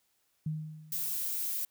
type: tone with exponential decay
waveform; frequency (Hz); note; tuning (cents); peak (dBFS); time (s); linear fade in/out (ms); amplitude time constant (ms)
sine; 155.3; D#3; -3; -29; 0.46-1.25; 5; 170
type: noise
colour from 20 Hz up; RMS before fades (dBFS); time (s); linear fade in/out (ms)
violet; -34; 0.92-1.65; 2
effects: white hiss -74 dBFS RMS until 1.7 s